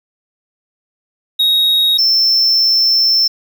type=tone pair in turn; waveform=triangle; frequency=3772 / 5339 Hz; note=A#7 / E8; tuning=+20 / +21 cents; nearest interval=tritone; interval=601 cents; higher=second; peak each=-8 dBFS; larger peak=neither; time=1.39-1.98 / 1.98-3.28 s; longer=second; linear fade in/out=10 ms; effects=7-bit